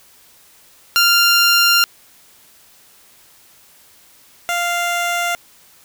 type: tone pair in turn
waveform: 15% pulse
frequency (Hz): 1393 / 696.5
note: F6 / F5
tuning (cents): -5 / -5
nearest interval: octave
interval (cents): 1200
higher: first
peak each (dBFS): -4 / -11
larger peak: first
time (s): 0.96-1.84 / 4.49-5.35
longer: first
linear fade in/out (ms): 0
effects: white hiss -49 dBFS RMS until 5.84 s